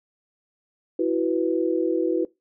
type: chord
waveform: sine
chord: E suspended second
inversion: none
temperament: equal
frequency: 329.6 / 370 / 493.9 Hz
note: E4 / F#4 / B4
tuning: 0 / 0 / 0 cents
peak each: -23 / -24 / -26 dBFS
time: 0.99-2.25 s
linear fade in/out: 5 ms
effects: noise-tail reverb RT60 0.2 s tail -21 dB re dry